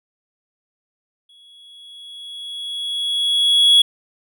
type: tone with exponential growth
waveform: triangle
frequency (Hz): 3352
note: G#7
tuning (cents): +15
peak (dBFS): -6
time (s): 1.29-3.82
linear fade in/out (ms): 5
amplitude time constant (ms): 550
effects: none